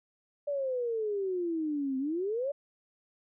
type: exponential two-way sweep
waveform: sine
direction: down then up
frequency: 586 to 259.1 to 586 Hz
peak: -29 dBFS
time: 0.47-2.52 s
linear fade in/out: 10 ms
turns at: 1.98 s
effects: none